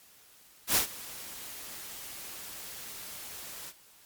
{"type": "noise with ADSR envelope", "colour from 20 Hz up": "white", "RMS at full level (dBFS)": -23, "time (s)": [0.67, 3.73], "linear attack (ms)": 83, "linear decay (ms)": 110, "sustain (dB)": -20, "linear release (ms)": 45, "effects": ["white hiss -58 dBFS RMS until 4.05 s", "MP3 96 kbps"]}